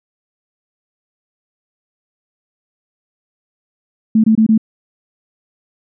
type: tone bursts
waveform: sine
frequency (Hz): 220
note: A3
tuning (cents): 0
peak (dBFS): -7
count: 4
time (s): 4.15-4.578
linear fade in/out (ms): 5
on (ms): 89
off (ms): 24
effects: none